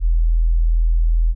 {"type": "tone", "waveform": "sine", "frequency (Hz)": 41.2, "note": "E1", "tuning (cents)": 0, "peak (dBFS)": -12, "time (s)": [0, 1.35], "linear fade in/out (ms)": 50, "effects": []}